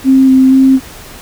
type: tone with vibrato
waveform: sine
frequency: 263.7 Hz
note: C4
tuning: 14 cents sharp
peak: -3 dBFS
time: 0.04-0.8 s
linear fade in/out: 50 ms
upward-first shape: square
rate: 2.1 Hz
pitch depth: 11 cents each way
effects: pink hiss -32 dBFS RMS until 1.21 s